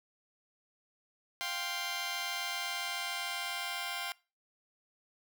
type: chord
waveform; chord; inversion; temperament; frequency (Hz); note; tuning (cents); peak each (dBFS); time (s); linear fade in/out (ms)
10% pulse; F suspended second; none; just; 698.5 / 785.8 / 1047.7; F5 / G5 / C6; 0 / +4 / +2; -32; 1.41-4.12; 0
effects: noise-tail reverb RT60 0.3 s tail -22 dB re dry